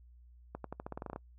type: accelerating click train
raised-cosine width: 1 ms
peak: -26 dBFS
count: 12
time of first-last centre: 0.55-1.161 s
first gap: 93 ms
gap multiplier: 0.89
effects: noise-tail reverb RT60 0.1 s tail -26 dB re dry + added 60 Hz sine -55 dBFS peak until 1.38 s